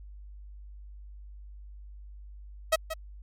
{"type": "tone with echo", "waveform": "sawtooth", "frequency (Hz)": 640, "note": "D#5", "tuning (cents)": 49, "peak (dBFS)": -16, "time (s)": [2.72, 2.76], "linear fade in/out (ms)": 10, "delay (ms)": 180, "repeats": 1, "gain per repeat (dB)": -11, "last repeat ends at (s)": 2.94, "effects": ["added 50 Hz sine -43 dBFS peak until 3.22 s", "MP3 64 kbps"]}